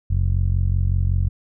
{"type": "tone with low-pass filter", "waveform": "15% pulse", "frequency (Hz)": 45.35, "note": "F#1", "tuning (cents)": -34, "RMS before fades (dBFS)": -19, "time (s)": [0.1, 1.29], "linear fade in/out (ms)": 10, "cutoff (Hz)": 91, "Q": 1.7, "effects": []}